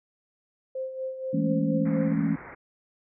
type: tone with tremolo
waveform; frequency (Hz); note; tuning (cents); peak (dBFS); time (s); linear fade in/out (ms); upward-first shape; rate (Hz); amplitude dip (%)
sine; 523.3; C5; 0; -28; 0.75-2.13; 5; sine; 4.2; 60
type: chord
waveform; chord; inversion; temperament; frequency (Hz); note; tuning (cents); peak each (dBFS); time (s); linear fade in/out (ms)
sine; A major seventh; second; equal with one note detuned; 164.81 / 207.7 / 224 / 277.2; E3 / G#3 / A3 / C#4; 0 / 0 / +31 / 0; -27 / -29 / -29 / -27; 1.33-2.36; 10
type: low-pass noise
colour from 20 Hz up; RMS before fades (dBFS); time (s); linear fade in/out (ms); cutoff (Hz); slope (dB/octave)
white; -44; 1.85-2.55; 10; 2200; 96
effects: none